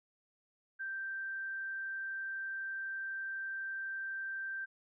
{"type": "tone", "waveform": "sine", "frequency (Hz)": 1568, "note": "G6", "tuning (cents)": 0, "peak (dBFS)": -37, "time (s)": [0.79, 4.66], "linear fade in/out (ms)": 20, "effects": []}